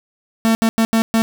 45% pulse tone bursts at uneven times, 225.1 Hz, A3, 40 cents sharp, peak -12 dBFS, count 5, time 0.45-0.55 / 0.62-0.69 / 0.78-0.85 / 0.93-1.02 / 1.14-1.22 s, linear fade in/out 0 ms, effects none

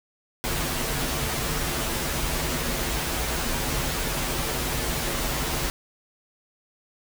pink noise with comb filter, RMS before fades -27 dBFS, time 0.44-5.7 s, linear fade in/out 0 ms, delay 10 ms, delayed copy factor -0.7, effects none

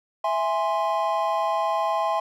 triangle chord, E augmented, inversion none, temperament equal with one note detuned, 659.3 / 827.3 / 1046.5 Hz, E5 / G#5 / B#5, 0 / -7 / 0 cents, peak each -24 dBFS, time 0.24-2.2 s, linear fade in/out 5 ms, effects none

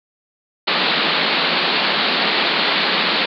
white band-pass noise, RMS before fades -18 dBFS, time 0.67-3.26 s, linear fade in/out 10 ms, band 160 to 4500 Hz, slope 96 dB/octave, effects none

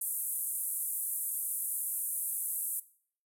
pink band-pass noise, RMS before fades -35 dBFS, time 0.01-2.8 s, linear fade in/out 5 ms, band 9000 to 14000 Hz, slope 48 dB/octave, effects noise-tail reverb RT60 0.5 s tail -17 dB re dry

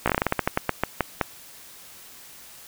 slowing click train, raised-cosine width 0.5 ms, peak -5 dBFS, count 16, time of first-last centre 0.06-1.213 s, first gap 16 ms, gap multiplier 1.2, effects white hiss -46 dBFS RMS until 2.67 s

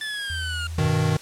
25% pulse linear sweep, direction down, 1755 to 1396.9 Hz, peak -24 dBFS, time 0.01-0.67 s, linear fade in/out 2 ms
sine tone, 81.7 Hz, E2, 15 cents flat, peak -29 dBFS, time 0.3-0.9 s, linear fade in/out 0 ms
square chord, G augmented, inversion none, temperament equal, 98 / 123.47 / 155.56 Hz, G2 / B2 / D#3, 0 / 0 / 0 cents, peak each -26 / -26 / -22 dBFS, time 0.78-1.17 s, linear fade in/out 5 ms
effects white hiss -44 dBFS RMS until 1.21 s + low-pass 9000 Hz 12 dB/octave

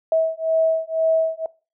sine beating tone pair, 645 / 647 Hz, E5 / E5, -38 / -32 cents, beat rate 2 Hz, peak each -20 dBFS, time 0.12-1.46 s, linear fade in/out 2 ms, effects noise-tail reverb RT60 0.3 s tail -20 dB re dry

